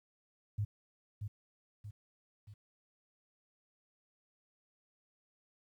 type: tone with echo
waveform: sine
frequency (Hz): 103.83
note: G#2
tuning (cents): 0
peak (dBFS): -31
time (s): 0.58-0.65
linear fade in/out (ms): 10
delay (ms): 630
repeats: 3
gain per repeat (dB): -6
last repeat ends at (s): 2.54
effects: 12-bit